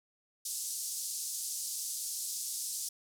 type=band-pass noise; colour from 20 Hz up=white; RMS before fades=-38 dBFS; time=0.45-2.89 s; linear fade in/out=5 ms; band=5000 to 11000 Hz; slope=24 dB/octave; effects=none